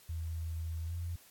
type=tone with pitch glide; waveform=sine; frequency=81.5 to 85.45 Hz; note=E2 to F2; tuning=-19 to -37 cents; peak=-35 dBFS; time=0.09-1.16 s; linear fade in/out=5 ms; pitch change=+82 cents; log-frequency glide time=0.86-0.93 s; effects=white hiss -60 dBFS RMS until 1.3 s + AAC 64 kbps